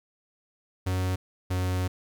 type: tone pair in turn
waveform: 45% pulse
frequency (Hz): 92.5 / 91.7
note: F#2 / F#2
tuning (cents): 0 / -15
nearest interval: unison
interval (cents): 15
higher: first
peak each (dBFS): -25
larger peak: neither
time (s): 0.86-1.16 / 1.5-1.88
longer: second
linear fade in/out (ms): 10
effects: 11-bit